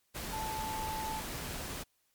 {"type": "tone in noise", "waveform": "sine", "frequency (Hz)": 876, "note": "A5", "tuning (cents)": -8, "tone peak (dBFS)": -36, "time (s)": [0.32, 1.21], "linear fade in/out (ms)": 20, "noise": "pink", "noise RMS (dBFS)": -40, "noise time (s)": [0.14, 1.84], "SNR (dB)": 1, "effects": ["white hiss -75 dBFS RMS until 2.14 s", "MP3 96 kbps"]}